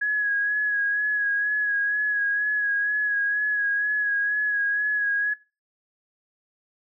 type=tone with vibrato; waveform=sine; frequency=1669 Hz; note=G#6; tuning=8 cents sharp; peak=-21 dBFS; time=0.01-5.34 s; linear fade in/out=10 ms; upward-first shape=sine; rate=2.1 Hz; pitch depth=30 cents each way; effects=noise-tail reverb RT60 0.3 s tail -20 dB re dry